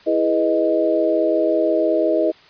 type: chord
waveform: sine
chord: E major seventh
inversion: none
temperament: equal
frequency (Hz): 329.6 / 415.3 / 493.9 / 622.3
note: E4 / G#4 / B4 / D#5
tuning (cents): 0 / 0 / 0 / 0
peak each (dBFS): -20 / -23 / -23 / -18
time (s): 0.06-2.32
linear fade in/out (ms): 20
effects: white hiss -48 dBFS RMS until 2.49 s + resampled to 11025 Hz